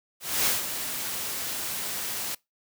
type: noise with ADSR envelope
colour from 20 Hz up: white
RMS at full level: -23 dBFS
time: 0.2-2.35 s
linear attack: 260 ms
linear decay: 160 ms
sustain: -9 dB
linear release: 6 ms
effects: noise-tail reverb RT60 0.2 s tail -24 dB re dry + high-pass 80 Hz 12 dB/octave